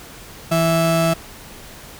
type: tone pair together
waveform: 35% pulse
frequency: 164.82 / 659.3 Hz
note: E3 / E5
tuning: 0 / 0 cents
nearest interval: 2 octaves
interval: 2400 cents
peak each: -16 / -18 dBFS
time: 0.51-1.14 s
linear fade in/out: 10 ms
effects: pink hiss -39 dBFS RMS until 1.99 s